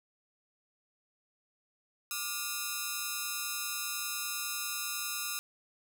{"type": "ring-modulated tone", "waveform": "5% pulse", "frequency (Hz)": 1297, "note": "E6", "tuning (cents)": -28, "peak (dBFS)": -19, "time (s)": [2.11, 5.39], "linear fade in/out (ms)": 0, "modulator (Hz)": 115, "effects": []}